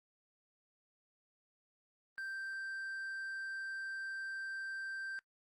triangle tone, 1568 Hz, G6, in tune, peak -38 dBFS, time 2.18-5.19 s, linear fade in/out 0 ms, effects noise-tail reverb RT60 0.1 s tail -22 dB re dry + Opus 24 kbps

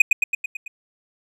triangle tone with echo, 2489 Hz, D#7, in tune, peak -5 dBFS, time 0-0.02 s, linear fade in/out 5 ms, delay 110 ms, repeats 6, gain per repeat -4 dB, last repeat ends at 0.68 s, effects none

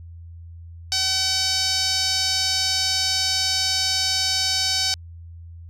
sawtooth tone with band-pass filter, 760 Hz, F#5, 46 cents sharp, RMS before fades -22 dBFS, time 0.92-4.94 s, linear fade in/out 0 ms, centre 5000 Hz, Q 3.7, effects added 84 Hz sine -37 dBFS peak until 5.69 s

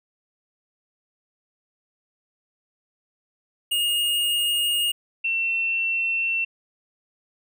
square / sine tone pair in turn, 2851 / 2701 Hz, F7 / E7, +35 / +42 cents, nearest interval minor second, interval 93 cents, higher first, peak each -21 dBFS, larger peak neither, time 3.71-4.92 / 5.24-6.45 s, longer neither, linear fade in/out 10 ms, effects none

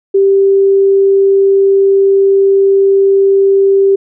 sine tone, 392 Hz, G4, in tune, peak -5 dBFS, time 0.14-3.96 s, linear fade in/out 10 ms, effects none

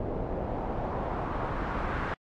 pink noise with low-pass filter sweep, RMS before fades -32 dBFS, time 0-2.14 s, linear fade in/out 2 ms, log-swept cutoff 590 to 1500 Hz, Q 1.6, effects AAC 64 kbps

